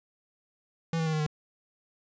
square tone with pitch steps, 164.81 / 161.42 / 158.1 / 154.84 / 151.66 Hz, E3 / E3 / D#3 / D#3 / D#3, 0 / -36 / +28 / -8 / -44 cents, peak -27 dBFS, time 0.93-1.265 s, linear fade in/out 2 ms, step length 67 ms, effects resampled to 16000 Hz

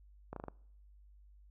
slowing click train, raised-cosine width 1 ms, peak -28 dBFS, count 5, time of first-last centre 0.33-0.483 s, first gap 33 ms, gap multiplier 1.1, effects noise-tail reverb RT60 0.7 s tail -25 dB re dry + added 50 Hz sine -57 dBFS peak until 1.5 s

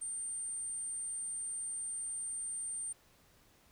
sine tone, 8870 Hz, C#9, in tune, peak -37 dBFS, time 0.01-2.93 s, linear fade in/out 10 ms, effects pink hiss -66 dBFS RMS until 3.71 s

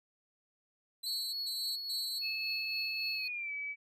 sawtooth tone bursts, 4044 Hz, B7, 40 cents sharp, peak -35 dBFS, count 3, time 1.03-2.19 s, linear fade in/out 10 ms, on 300 ms, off 130 ms
triangle tone with tremolo, 4366 Hz, C#8, 27 cents flat, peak -33 dBFS, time 1.06-3.28 s, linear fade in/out 5 ms, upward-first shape triangle, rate 3.6 Hz, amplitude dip 45%
sine tone with pitch glide, 2600 to 2290 Hz, E7 to D7, -24 to -44 cents, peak -36 dBFS, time 2.21-3.76 s, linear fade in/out 50 ms, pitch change -220 cents, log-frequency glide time 3.14-3.52 s
effects resampled to 32000 Hz

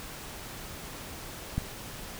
click, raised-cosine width 5 ms, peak -15 dBFS, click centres 1.58 s, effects pink hiss -42 dBFS RMS until 2.19 s

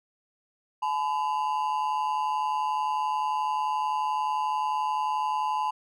triangle ring-modulated tone, 932.3 Hz, A#5, in tune, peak -20 dBFS, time 0.82-5.71 s, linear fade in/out 10 ms, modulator 75.7 Hz, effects none

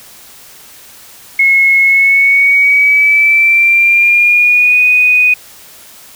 sine tone with pitch glide, 2176 to 2485 Hz, C#7 to D#7, -33 to -3 cents, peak -5 dBFS, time 1.39-5.34 s, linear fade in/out 5 ms, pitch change +230 cents, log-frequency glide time 1.82-4.86 s, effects white hiss -37 dBFS RMS until 6.15 s

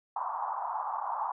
pink band-pass noise, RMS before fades -34 dBFS, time 0.16-1.32 s, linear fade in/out 5 ms, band 800 to 1100 Hz, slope 48 dB/octave, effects none

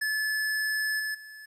square tone with level steps, 1729 Hz, A6, 31 cents flat, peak -27 / -30 / -44 dBFS, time 0.01-1.46 s, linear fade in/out 10 ms, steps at 0.99 / 1.14 s, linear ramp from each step 10 ms, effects resampled to 32000 Hz + 11-bit

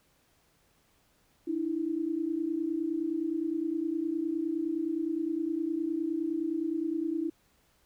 sine tone pair together, 300.3 / 330 Hz, D4 / E4, +39 / +2 cents, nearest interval major second, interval 163 cents, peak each -33 / -30 dBFS, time 1.47-7.3 s, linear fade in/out 10 ms, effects pink hiss -68 dBFS RMS until 7.85 s

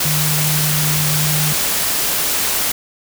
sine tone in noise, 151.5 Hz, D#3, 46 cents flat, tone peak -18 dBFS, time 0.05-1.53 s, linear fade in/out 5 ms, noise white, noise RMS -18 dBFS, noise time 0-2.72 s, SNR -3 dB, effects none

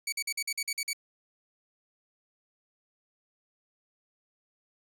15% pulse tone bursts, 2266 Hz, C#7, 37 cents sharp, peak -23 dBFS, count 9, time 0.07-0.932 s, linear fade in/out 5 ms, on 54 ms, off 47 ms, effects none

